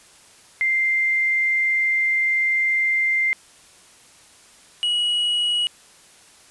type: tone pair in turn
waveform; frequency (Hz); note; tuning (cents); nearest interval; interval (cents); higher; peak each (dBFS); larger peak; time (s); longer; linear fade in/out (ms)
sine / triangle; 2093 / 2912; C7 / F#7; 0 / -28; tritone; 572; second; -17; neither; 0.61-3.33 / 4.83-5.67; first; 0
effects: white hiss -50 dBFS RMS until 6.5 s + resampled to 24000 Hz

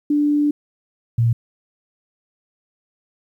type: tone pair in turn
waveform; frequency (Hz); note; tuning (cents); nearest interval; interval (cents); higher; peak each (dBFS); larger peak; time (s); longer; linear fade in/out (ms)
sine; 293.7 / 116.55; D4 / A#2; 0 / 0; octave + major third; 1600; first; -14 / -13; second; 0.1-0.51 / 1.18-1.33; first; 5
effects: 9-bit

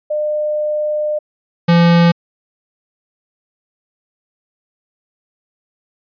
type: tone pair in turn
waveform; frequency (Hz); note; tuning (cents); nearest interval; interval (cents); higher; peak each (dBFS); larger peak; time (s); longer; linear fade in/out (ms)
sine / square; 603 / 170.68; D5 / F3; +46 / -39; octave + minor seventh; 2185; first; -15 / -8; second; 0.1-1.19 / 1.68-2.12; first; 10
effects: resampled to 11025 Hz

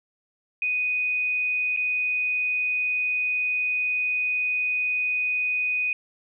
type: tone with dropouts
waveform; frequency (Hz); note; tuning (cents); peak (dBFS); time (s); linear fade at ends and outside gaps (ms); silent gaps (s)
sine; 2489; D#7; 0; -22; 0.62-5.93; 2; 1.764-1.772
effects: none

